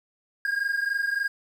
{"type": "tone pair together", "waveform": "triangle", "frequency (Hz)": [1616.5, 1640], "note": ["G#6", "G#6"], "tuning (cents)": [-47, -22], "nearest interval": "unison", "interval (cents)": 25, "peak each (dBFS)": [-24, -27], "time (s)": [0.45, 1.28], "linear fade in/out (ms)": 2, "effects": ["9-bit"]}